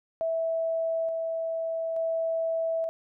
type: tone with tremolo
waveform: sine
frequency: 655 Hz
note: E5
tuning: 11 cents flat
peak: -25 dBFS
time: 0.21-2.89 s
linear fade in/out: 0 ms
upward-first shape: square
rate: 0.57 Hz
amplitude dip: 25%
effects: none